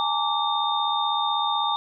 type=tone cluster; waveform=sine; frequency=831 / 907 / 1163 / 3644 Hz; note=G#5 / A#5 / D6 / A#7; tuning=+1 / -48 / -17 / -40 cents; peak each=-27 dBFS; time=0-1.76 s; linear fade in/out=0 ms; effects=none